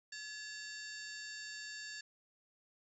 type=harmonic tone with a mistuned harmonic; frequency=911 Hz; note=A#5; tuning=40 cents flat; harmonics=2 / 3 / 4 / 5 / 6 / 7 / 8; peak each=-47 / -56 / -58 / -50 / -56 / -61 / -53 dBFS; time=0.12-2.01 s; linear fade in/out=5 ms; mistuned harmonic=2; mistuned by=-110 cents; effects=none